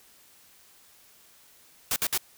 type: noise bursts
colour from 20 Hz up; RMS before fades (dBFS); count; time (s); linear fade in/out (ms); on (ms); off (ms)
white; -26; 3; 1.91-2.177; 2; 51; 57
effects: white hiss -57 dBFS RMS until 2.37 s